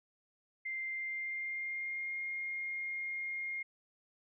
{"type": "tone with pitch glide", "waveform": "sine", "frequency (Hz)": [2093, 2130], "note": ["C7", "C7"], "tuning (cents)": [0, 30], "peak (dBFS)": -36, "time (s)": [0.65, 3.63], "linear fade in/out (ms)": 10, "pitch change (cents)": 30, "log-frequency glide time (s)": [0.9, 2.17], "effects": []}